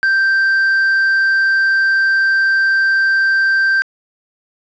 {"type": "tone", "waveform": "triangle", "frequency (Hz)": 1568, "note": "G6", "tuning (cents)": 0, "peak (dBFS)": -9, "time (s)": [0.03, 3.82], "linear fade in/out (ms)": 0, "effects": ["resampled to 16000 Hz", "7-bit"]}